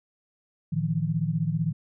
sine tone cluster, 112.6 / 154.9 / 170.5 Hz, A2 / D#3 / F3, +40 / -7 / -41 cents, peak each -32 / -26 / -28 dBFS, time 0.72-1.73 s, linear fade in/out 10 ms, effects none

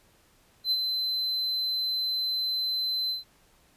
triangle tone with ADSR envelope, 4060 Hz, B7, 47 cents sharp, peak -20 dBFS, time 0.64-3.24 s, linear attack 73 ms, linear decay 47 ms, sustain -5 dB, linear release 140 ms, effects pink hiss -62 dBFS RMS until 3.76 s + resampled to 32000 Hz

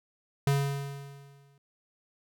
square tone with exponential decay, 140 Hz, C#3, 18 cents sharp, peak -22 dBFS, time 0.47-1.58 s, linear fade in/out 2 ms, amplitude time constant 240 ms, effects none

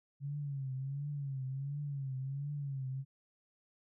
sine tone with vibrato, 138.3 Hz, C#3, 4 cents flat, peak -36 dBFS, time 0.2-3.05 s, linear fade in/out 50 ms, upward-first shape triangle, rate 1.4 Hz, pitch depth 110 cents each way, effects none

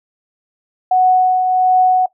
sine tone with tremolo, 740 Hz, F#5, in tune, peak -7 dBFS, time 0.91-2.06 s, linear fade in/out 5 ms, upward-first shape triangle, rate 1.4 Hz, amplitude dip 45%, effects noise-tail reverb RT60 0.1 s tail -18 dB re dry

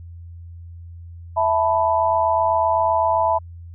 sine chord, E suspended fourth, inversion none, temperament equal, 659.3 / 880 / 987.8 Hz, E5 / A5 / B5, 0 / 0 / 0 cents, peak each -20 dBFS, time 1.36-3.39 s, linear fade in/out 20 ms, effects added 85 Hz sine -35 dBFS peak until 3.74 s

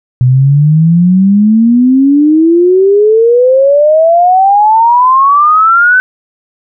sine exponential sweep, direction up, 123.47 to 1526 Hz, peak -3 dBFS, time 0.21-6 s, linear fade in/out 0 ms, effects none

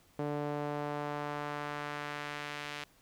sawtooth tone with band-pass filter sweep, 146.83 Hz, D3, in tune, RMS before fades -38 dBFS, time 0.19-2.84 s, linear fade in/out 0 ms, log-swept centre 480 to 2700 Hz, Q 0.97, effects pink hiss -65 dBFS RMS until 3.01 s

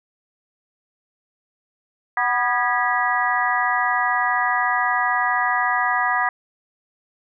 sine tone cluster, 743 / 982 / 1221 / 1657 / 1944 Hz, F#5 / B5 / D#6 / G#6 / B6, +7 / -10 / -33 / -4 / -28 cents, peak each -24 dBFS, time 2.17-6.29 s, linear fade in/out 2 ms, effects none

